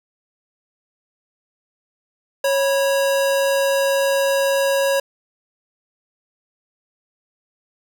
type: tone pair together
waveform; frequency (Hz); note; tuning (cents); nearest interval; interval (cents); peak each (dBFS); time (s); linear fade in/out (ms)
square; 550.2 / 974; C#5 / B5; -13 / -24; minor seventh; 989; -17 / -27; 2.44-5; 5
effects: none